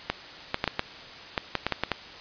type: clicks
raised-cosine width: 0.3 ms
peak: -8 dBFS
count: 11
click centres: 0.1 / 0.544 / 0.641 / 0.677 / 0.794 / 1.378 / 1.553 / 1.666 / 1.723 / 1.836 / 1.917 s
effects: white hiss -43 dBFS RMS until 2.2 s + resampled to 11025 Hz